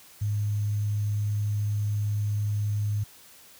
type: tone with sample-and-hold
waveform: sine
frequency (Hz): 104.1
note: G#2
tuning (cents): +5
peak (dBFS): -24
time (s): 0.21-3.04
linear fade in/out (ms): 10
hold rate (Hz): 6300
effects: white hiss -52 dBFS RMS until 3.59 s